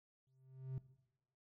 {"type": "tone with exponential growth", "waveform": "triangle", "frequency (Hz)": 131.4, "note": "C3", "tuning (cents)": 8, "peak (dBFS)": -35, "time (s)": [0.27, 0.78], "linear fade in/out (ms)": 0, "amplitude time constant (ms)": 110, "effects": ["noise-tail reverb RT60 0.9 s tail -19 dB re dry", "tanh soft clip ceiling -32 dBFS"]}